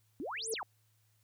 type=exponential two-way sweep; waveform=sine; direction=up then down; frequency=244.1 to 11840 to 694 Hz; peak=-37 dBFS; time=0.2-0.63 s; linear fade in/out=0 ms; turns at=0.5 s
type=tone with exponential growth; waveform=sine; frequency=446.2 Hz; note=A4; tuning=24 cents sharp; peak=-30 dBFS; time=0.36-0.54 s; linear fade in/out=2 ms; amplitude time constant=39 ms
effects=added 108 Hz sine -70 dBFS peak until 1.23 s + white hiss -75 dBFS RMS until 1.23 s